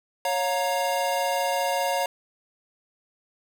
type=chord; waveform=square; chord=Bb minor; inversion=first; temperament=equal with one note detuned; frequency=554.4 / 710.7 / 932.3 Hz; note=Db5 / F5 / Bb5; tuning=0 / +30 / 0 cents; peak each=-28 / -28 / -29 dBFS; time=0.25-2.06 s; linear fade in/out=2 ms; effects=none